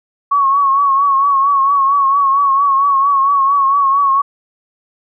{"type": "tone with vibrato", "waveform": "sine", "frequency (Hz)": 1108.7, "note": "C#6", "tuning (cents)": 0, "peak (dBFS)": -9, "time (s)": [0.31, 4.22], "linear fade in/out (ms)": 10, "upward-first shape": "triangle", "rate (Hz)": 4.4, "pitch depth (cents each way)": 62, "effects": []}